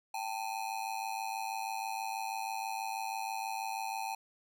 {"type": "ring-modulated tone", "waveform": "square", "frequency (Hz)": 835, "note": "G#5", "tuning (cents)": 9, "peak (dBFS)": -33, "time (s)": [0.14, 4.15], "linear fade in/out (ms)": 5, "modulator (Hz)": 53.1, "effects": ["11-bit"]}